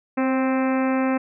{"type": "harmonic tone with a mistuned harmonic", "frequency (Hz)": 261.6, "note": "C4", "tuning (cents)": 0, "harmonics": [1, 2, 3, 4, 5, 6, 7, 8, 9, 10], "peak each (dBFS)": [-20, -26, -30, -32, -34, -36, -37, -38, -39, -40], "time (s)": [0.17, 1.18], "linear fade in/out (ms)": 10, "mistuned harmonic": 2, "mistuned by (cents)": 22, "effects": []}